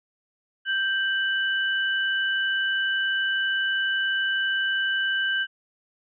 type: tone pair together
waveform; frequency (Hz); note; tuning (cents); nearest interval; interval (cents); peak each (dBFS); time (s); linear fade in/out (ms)
sine; 1568 / 2975; G6 / F#7; 0 / +9; major seventh; 1109; -23 / -28; 0.65-5.47; 50
effects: none